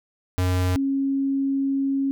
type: tone pair in turn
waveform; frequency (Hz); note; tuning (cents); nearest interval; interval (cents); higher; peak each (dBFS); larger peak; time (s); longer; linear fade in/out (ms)
square / sine; 91.2 / 273.3; F#2 / C#4; -24 / -24; octave + perfect fifth; 1900; second; -20; neither; 0.38-0.76 / 0.76-2.11; second; 0
effects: none